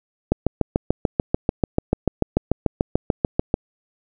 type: click train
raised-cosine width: 2 ms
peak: -3 dBFS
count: 23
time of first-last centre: 0.32-3.541 s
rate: 6.83 Hz
effects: none